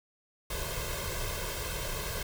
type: noise with comb filter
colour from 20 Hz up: pink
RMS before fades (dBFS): -35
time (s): 0.5-2.23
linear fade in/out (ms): 5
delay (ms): 1.9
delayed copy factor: +0.9
effects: none